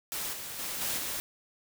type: noise with level steps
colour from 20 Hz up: white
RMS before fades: -35 / -40 / -36 / -32 / -35 dBFS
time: 0.12-1.2 s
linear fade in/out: 0 ms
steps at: 0.32 / 0.58 / 0.8 / 0.97 s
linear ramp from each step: 20 ms
effects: none